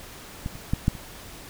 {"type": "clicks", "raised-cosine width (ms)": 5, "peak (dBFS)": [-17, -28, -10, -7, -27], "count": 5, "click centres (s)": [0.461, 0.555, 0.735, 0.881, 0.952], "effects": ["pink hiss -43 dBFS RMS until 1.49 s"]}